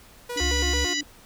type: tone with vibrato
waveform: sawtooth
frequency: 415.3 Hz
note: G#4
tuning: in tune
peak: -26 dBFS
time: 0.29-0.94 s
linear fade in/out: 10 ms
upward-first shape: square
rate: 4.5 Hz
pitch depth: 270 cents each way
type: tone with tremolo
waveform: sine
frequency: 293.7 Hz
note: D4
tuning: in tune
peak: -32 dBFS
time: 0.36-1.03 s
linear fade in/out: 0 ms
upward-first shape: sine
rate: 13 Hz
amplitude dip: 40%
type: harmonic tone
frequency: 984 Hz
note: B5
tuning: 7 cents flat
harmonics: 2 / 3 / 4 / 5 / 6 / 7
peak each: -29 / -31 / -32 / -33 / -34 / -34 dBFS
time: 0.37-1.01 s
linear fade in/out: 5 ms
type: tone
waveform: sine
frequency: 68.8 Hz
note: C#2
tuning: 12 cents flat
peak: -24 dBFS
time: 0.4-0.86 s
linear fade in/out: 20 ms
effects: pink hiss -51 dBFS RMS until 1.25 s